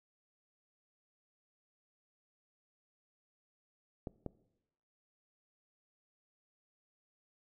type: clicks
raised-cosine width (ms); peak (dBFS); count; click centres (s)
2; -26; 2; 4.072 / 4.263
effects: noise-tail reverb RT60 0.9 s tail -20 dB re dry